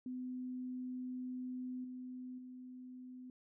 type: tone with level steps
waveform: sine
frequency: 253 Hz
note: B3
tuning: 42 cents sharp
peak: -40 / -44 / -48 dBFS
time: 0.06-3.3 s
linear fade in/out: 2 ms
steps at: 1.84 / 2.38 s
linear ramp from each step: 5 ms
effects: none